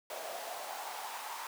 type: noise with high-pass filter sweep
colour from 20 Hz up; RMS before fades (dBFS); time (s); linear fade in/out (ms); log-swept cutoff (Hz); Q
pink; -42; 0.1-1.47; 2; 600 to 970; 4.4
effects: none